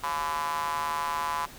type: tone with high-pass filter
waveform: square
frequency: 77.4 Hz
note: D#2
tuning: 9 cents flat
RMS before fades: -30 dBFS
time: 0.03-1.46 s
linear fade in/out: 10 ms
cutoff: 1000 Hz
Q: 6.1
effects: pink hiss -47 dBFS RMS until 1.58 s